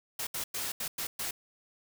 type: noise bursts at uneven times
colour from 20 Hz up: white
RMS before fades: -35 dBFS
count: 6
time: 0.19-0.27 / 0.34-0.44 / 0.54-0.72 / 0.8-0.88 / 0.98-1.07 / 1.19-1.31 s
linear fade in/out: 5 ms
effects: none